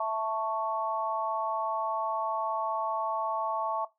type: chord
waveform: sine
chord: A major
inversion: second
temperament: equal with one note detuned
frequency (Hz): 659.3 / 883.6 / 1108.7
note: E5 / A5 / C#6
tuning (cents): 0 / +7 / 0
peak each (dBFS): -32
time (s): 0-3.85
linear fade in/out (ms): 5
effects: noise-tail reverb RT60 0.2 s tail -18 dB re dry